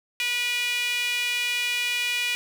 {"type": "tone with high-pass filter", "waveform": "sawtooth", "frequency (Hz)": 486.3, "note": "B4", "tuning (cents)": -27, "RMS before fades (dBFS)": -26, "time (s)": [0.2, 2.35], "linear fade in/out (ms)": 0, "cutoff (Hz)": 2500, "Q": 4.5, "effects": []}